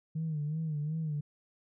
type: tone with vibrato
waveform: sine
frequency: 154.2 Hz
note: D#3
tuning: 15 cents flat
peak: -30 dBFS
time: 0.15-1.21 s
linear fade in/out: 10 ms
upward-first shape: sine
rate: 2.7 Hz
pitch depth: 85 cents each way
effects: tanh soft clip ceiling -27 dBFS